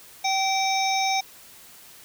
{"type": "harmonic tone with a mistuned harmonic", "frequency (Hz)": 773, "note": "G5", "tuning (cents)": -24, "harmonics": [1, 3, 5, 7, 8], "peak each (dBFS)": [-23, -28, -30, -31, -32], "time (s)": [0.24, 1.21], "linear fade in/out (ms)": 10, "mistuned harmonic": 5, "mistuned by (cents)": -57, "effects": ["white hiss -48 dBFS RMS until 2.04 s"]}